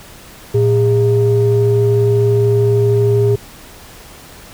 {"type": "tone pair together", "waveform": "sine", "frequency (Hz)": [114.1, 406.6], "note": ["A#2", "G#4"], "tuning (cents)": [-37, -37], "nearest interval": "octave + minor seventh", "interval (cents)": 2200, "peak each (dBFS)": -11, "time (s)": [0.54, 3.36], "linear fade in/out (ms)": 10, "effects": ["tanh soft clip ceiling -4 dBFS", "pink hiss -38 dBFS RMS until 4.53 s"]}